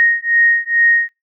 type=beating tone pair; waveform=sine; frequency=1864.7 / 1867 Hz; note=A#6 / A#6; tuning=0 / +2 cents; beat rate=2.3 Hz; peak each=-14 dBFS; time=0-1.09 s; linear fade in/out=0 ms; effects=noise-tail reverb RT60 0.2 s tail -23 dB re dry